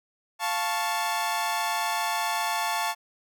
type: chord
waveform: sawtooth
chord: F augmented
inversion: none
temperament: equal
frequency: 698.5 / 880 / 1108.7 Hz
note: F5 / A5 / C#6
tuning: 0 / 0 / 0 cents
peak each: -28 / -24 / -28 dBFS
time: 0.39-2.95 s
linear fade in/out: 50 ms
effects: none